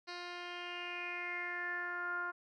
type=tone with low-pass filter sweep; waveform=10% pulse; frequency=352.4 Hz; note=F4; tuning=16 cents sharp; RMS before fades=-41 dBFS; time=0.07-2.32 s; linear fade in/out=20 ms; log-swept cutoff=4100 to 1300 Hz; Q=6.7; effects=none